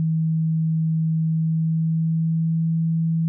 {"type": "tone with pitch glide", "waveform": "sine", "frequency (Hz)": [160.5, 163.4], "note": ["E3", "E3"], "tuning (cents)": [-46, -15], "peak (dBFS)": -18, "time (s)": [0, 3.28], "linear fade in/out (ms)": 0, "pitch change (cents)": 31, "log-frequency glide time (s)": [1.25, 2.71], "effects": []}